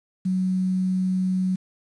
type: tone with quantisation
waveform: sine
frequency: 185.8 Hz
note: F#3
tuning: 7 cents sharp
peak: -20 dBFS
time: 0.25-1.56 s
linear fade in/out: 10 ms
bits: 8
effects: resampled to 22050 Hz